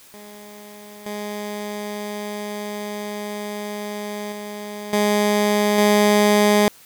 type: tone with level steps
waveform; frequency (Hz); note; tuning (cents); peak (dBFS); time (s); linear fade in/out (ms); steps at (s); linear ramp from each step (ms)
15% pulse; 207.7; G#3; 0; -33 / -21 / -24 / -10 / -7; 0.14-6.68; 0; 1.06 / 4.32 / 4.93 / 5.78; 2
effects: white hiss -48 dBFS RMS until 6.85 s